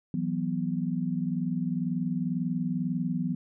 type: chord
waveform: sine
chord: E suspended second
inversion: none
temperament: equal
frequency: 164.81 / 185 / 246.9 Hz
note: E3 / F#3 / B3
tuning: 0 / 0 / 0 cents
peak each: -31 dBFS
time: 0.14-3.35 s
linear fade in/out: 2 ms
effects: none